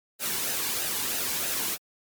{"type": "noise with flanger", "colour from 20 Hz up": "white", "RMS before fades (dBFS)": -29, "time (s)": [0.19, 1.78], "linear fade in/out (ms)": 50, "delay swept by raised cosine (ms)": [0.88, 1.61], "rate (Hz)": 3.1, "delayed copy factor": -0.5, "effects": ["MP3 96 kbps"]}